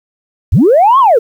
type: linear two-way sweep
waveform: sine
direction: up then down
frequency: 54 to 1125 to 409.6 Hz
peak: -3 dBFS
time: 0.52-1.19 s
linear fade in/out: 10 ms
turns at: 0.99 s
effects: tanh soft clip ceiling 0 dBFS + 7-bit